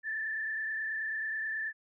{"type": "tone with frequency modulation", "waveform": "sine", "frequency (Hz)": 1760, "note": "A6", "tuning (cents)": 0, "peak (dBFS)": -32, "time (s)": [0.03, 1.73], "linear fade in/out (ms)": 50, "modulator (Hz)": 29.3, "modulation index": 1.4, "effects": []}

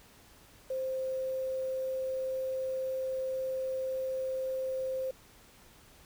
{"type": "tone with quantisation", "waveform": "sine", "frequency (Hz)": 523.3, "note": "C5", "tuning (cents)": 0, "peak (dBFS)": -31, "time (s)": [0.7, 5.11], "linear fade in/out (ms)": 5, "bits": 9, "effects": ["pink hiss -58 dBFS RMS until 6.05 s"]}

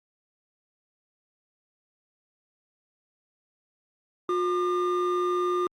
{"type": "tone pair together", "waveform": "triangle", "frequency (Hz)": [358.4, 1205.5], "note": ["F4", "D6"], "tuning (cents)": [45, 45], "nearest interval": "octave + major sixth", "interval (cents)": 2100, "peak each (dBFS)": [-22, -25], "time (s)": [4.29, 5.67], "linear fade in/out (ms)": 2, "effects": ["tanh soft clip ceiling -17 dBFS", "Opus 48 kbps"]}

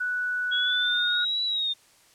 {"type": "tone with pitch glide", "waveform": "sine", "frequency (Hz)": [1480, 1446.2], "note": ["F#6", "F#6"], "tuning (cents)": [0, -40], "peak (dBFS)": -25, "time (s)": [0, 1.25], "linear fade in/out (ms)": 10, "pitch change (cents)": -40, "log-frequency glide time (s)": [0.76, 1.09]}
{"type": "linear two-way sweep", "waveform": "sine", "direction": "up then down", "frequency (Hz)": [3322, 3951, 3626], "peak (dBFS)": -24, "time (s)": [0.51, 1.74], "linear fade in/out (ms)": 20, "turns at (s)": 1.44}
{"effects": ["white hiss -58 dBFS RMS until 2.14 s", "low-pass 10000 Hz 12 dB/octave"]}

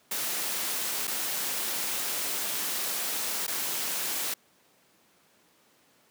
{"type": "noise with dropouts", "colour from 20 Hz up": "white", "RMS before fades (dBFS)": -31, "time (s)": [0.11, 4.34], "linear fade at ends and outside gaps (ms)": 5, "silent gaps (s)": [[1.072, 1.076], [3.467, 3.478]], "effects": ["pink hiss -63 dBFS RMS until 6.1 s", "high-pass 200 Hz 12 dB/octave"]}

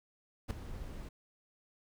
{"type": "noise with ADSR envelope", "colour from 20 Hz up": "brown", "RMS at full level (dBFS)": -30, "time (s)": [0.48, 1.09], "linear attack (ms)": 27, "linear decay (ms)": 4, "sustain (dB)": -14, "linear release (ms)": 7, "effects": []}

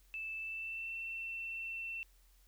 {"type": "tone with pitch glide", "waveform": "sine", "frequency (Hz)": [2637, 2691], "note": ["E7", "E7"], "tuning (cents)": [0, 35], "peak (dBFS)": -39, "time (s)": [0.14, 2.03], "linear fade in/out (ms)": 0, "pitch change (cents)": 35, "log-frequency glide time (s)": [0.37, 0.95], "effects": ["added 44 Hz sine -63 dBFS peak until 2.47 s", "white hiss -71 dBFS RMS until 2.47 s"]}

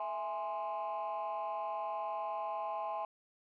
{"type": "chord", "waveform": "sine", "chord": "E augmented", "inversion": "none", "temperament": "equal", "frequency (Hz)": [659.3, 830.6, 1046.5], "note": ["E5", "G#5", "B#5"], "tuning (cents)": [0, 0, 0], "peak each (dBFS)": [-39, -37, -39], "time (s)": [0, 3.05], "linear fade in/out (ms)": 2, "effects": ["tanh soft clip ceiling -31 dBFS"]}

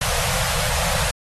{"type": "band-stop noise", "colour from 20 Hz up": "pink", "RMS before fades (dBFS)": -22, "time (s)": [0.01, 1.11], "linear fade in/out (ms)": 5, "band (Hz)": [180, 480], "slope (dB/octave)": 96, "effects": ["AAC 32 kbps"]}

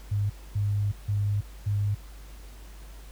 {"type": "tone bursts at uneven times", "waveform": "sine", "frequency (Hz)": 102.2, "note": "G#2", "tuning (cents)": -27, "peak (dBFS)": -23, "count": 4, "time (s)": [[0.11, 0.3], [0.55, 0.92], [1.08, 1.41], [1.66, 1.95]], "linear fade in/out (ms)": 10, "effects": ["added 50 Hz sine -42 dBFS peak until 3.11 s", "pink hiss -53 dBFS RMS until 3.11 s"]}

